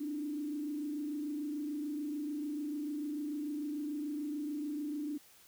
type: tone with frequency modulation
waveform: sine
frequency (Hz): 295.6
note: D4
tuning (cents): +11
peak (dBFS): -35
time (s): 0-5.18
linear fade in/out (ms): 10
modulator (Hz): 26.8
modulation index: 0.64
effects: white hiss -61 dBFS RMS until 5.47 s